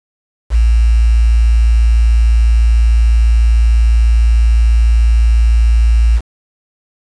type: tone with quantisation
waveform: sine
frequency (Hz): 56.9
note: A#1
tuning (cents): -41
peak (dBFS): -6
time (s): 0.5-6.21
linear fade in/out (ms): 50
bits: 5
effects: resampled to 22050 Hz